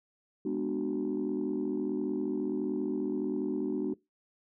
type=chord; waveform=sine; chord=G# half-diminished seventh; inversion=none; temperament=just; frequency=207.7 / 249.2 / 299 / 373.8 Hz; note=G#3 / B3 / D4 / F#4; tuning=0 / +16 / +31 / +18 cents; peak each=-36 / -35 / -32 / -33 dBFS; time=0.45-3.94 s; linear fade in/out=5 ms; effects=noise-tail reverb RT60 0.2 s tail -22 dB re dry + tanh soft clip ceiling -23 dBFS